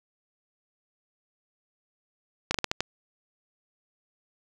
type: slowing click train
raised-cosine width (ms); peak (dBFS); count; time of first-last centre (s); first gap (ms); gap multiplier
0.2; -8; 6; 2.51-2.806; 34; 1.28
effects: none